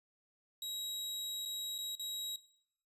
sawtooth tone with dropouts, 3835 Hz, A#7, 48 cents sharp, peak -36 dBFS, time 0.62-2.36 s, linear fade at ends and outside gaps 2 ms, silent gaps 1.453-1.457 / 1.781-1.786 / 1.953-1.995 s, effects noise-tail reverb RT60 0.7 s tail -18 dB re dry + resampled to 32000 Hz

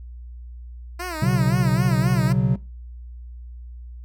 10% pulse tone with vibrato, 336.3 Hz, E4, 35 cents sharp, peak -20 dBFS, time 0.99-2.33 s, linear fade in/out 10 ms, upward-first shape sine, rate 3.8 Hz, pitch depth 150 cents each way
triangle chord, B suspended second, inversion none, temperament just, 123.47 / 138.9 / 185.21 Hz, B2 / C#3 / F#3, 0 / +4 / +2 cents, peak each -19 dBFS, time 1.22-2.56 s, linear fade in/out 5 ms
effects noise-tail reverb RT60 0.3 s tail -20 dB re dry + added 60 Hz sine -35 dBFS peak until 4.04 s

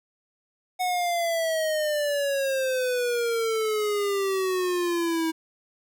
square exponential sweep, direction down, 737 to 321 Hz, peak -24 dBFS, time 0.79-5.32 s, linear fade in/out 20 ms, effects none

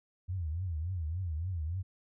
sine tone with vibrato, 84.9 Hz, F2, 48 cents flat, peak -32 dBFS, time 0.28-1.83 s, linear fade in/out 20 ms, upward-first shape triangle, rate 3.5 Hz, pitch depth 230 cents each way, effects none

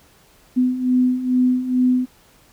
sine beating tone pair, 250.6 / 252.9 Hz, B3 / B3, +25 / +41 cents, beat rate 2.3 Hz, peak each -21 / -16 dBFS, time 0.56-2.06 s, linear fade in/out 20 ms, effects pink hiss -53 dBFS RMS until 2.52 s

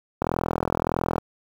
click train, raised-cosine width 1 ms, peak -8 dBFS, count 41, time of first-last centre 0.22-1.182 s, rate 41.6 Hz, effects high-pass 60 Hz 12 dB/octave + 7-bit

